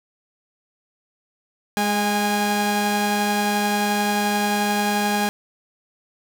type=tone pair together; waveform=sawtooth; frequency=207.7 / 819.4 Hz; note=G#3 / G#5; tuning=0 / -24 cents; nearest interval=2 octaves; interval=2376 cents; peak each=-18 dBFS; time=1.77-5.29 s; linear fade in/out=0 ms; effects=none